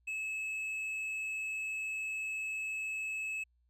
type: tone with tanh clipping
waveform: sine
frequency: 2593 Hz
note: E7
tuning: 29 cents flat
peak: -36 dBFS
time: 0.07-3.44 s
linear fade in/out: 10 ms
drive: 5 dB
effects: added 60 Hz sine -69 dBFS peak until 3.69 s